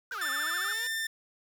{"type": "tone with vibrato", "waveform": "sine", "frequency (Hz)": 1394, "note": "F6", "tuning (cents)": -4, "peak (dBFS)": -34, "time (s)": [0.11, 0.73], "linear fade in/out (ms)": 2, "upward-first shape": "sine", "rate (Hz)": 14, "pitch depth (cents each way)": 240}
{"type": "exponential two-way sweep", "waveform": "5% pulse", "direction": "down then up", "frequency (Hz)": [495.7, 264.2, 495.7], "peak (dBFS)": -31, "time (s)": [0.12, 0.87], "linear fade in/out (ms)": 0, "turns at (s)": 0.3}
{"type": "tone with pitch glide", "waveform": "sawtooth", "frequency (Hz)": [1774, 1792.5], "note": ["A6", "A6"], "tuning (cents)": [14, 32], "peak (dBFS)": -27, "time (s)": [0.21, 1.07], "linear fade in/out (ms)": 5, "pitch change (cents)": 18, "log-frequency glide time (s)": [0.61, 0.69]}
{"effects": ["9-bit"]}